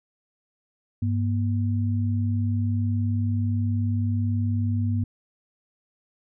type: tone pair together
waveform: sine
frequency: 100.4 / 239 Hz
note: G2 / A#3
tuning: +42 / +43 cents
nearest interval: octave + minor third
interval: 1501 cents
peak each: -22 / -28 dBFS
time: 1.02-5.04 s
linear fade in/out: 5 ms
effects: none